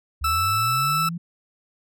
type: linear sweep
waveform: sine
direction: up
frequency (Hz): 69.3 to 174.61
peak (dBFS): -27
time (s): 0.21-1.18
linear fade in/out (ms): 10
type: tone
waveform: 40% pulse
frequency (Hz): 1318.5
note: E6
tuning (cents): 0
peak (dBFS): -19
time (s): 0.24-1.09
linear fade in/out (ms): 5
effects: none